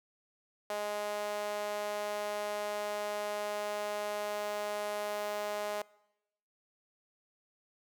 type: tone with high-pass filter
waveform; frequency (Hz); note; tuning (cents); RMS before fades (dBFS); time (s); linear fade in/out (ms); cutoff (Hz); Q
sawtooth; 207.7; G#3; 0; -36; 0.7-5.82; 2; 620; 2.8
effects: noise-tail reverb RT60 0.9 s tail -23 dB re dry